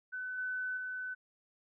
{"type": "tone with level steps", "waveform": "sine", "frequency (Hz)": 1507, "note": "F#6", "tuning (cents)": 31, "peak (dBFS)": [-37, -34, -37], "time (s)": [0.12, 1.15], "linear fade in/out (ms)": 20, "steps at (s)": [0.38, 0.77], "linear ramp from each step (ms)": 2, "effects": []}